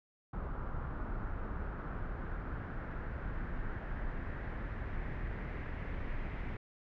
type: noise with low-pass filter sweep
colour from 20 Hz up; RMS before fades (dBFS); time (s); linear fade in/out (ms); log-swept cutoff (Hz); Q
brown; -39; 0.33-6.57; 5; 1300 to 2100; 3
effects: none